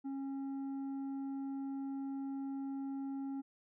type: tone with tanh clipping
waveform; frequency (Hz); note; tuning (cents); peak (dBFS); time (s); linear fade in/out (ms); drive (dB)
sine; 272.9; C#4; -27; -39; 0.04-3.42; 20; 6
effects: none